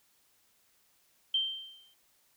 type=tone with exponential decay; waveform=sine; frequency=3136 Hz; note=G7; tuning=in tune; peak=-24 dBFS; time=1.34-1.94 s; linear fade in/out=5 ms; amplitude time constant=130 ms; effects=white hiss -69 dBFS RMS until 2.36 s